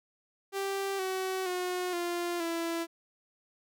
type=tone with pitch steps; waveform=sawtooth; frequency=392 / 376.7 / 362 / 347.8 / 334.2 Hz; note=G4 / F#4 / F#4 / F4 / E4; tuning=0 / +31 / -38 / -7 / +24 cents; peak=-27 dBFS; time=0.52-2.87 s; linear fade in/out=50 ms; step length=470 ms; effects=none